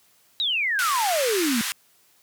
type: exponential sweep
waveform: sine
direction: down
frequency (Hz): 3945 to 215.6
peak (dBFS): -21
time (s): 0.4-1.61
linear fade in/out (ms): 0
type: band-pass noise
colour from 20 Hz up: pink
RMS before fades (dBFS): -28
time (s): 0.79-1.72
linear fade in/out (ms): 0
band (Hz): 1300 to 14000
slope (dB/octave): 24
effects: white hiss -60 dBFS RMS until 2.22 s + high-pass 80 Hz 12 dB/octave